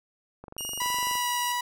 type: click train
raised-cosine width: 1 ms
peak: -28 dBFS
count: 18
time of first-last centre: 0.44-1.154 s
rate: 23.8 Hz
type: tone with vibrato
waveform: 15% pulse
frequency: 2846 Hz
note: F7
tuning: 32 cents sharp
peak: -25 dBFS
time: 0.58-1.52 s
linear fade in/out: 2 ms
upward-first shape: sine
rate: 1.7 Hz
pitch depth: 10 cents each way
type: tone with pitch glide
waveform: sawtooth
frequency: 986 to 976.4 Hz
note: B5 to B5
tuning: -3 to -20 cents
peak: -23 dBFS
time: 0.8-1.61 s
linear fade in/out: 5 ms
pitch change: -17 cents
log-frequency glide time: 1.12-1.29 s
effects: none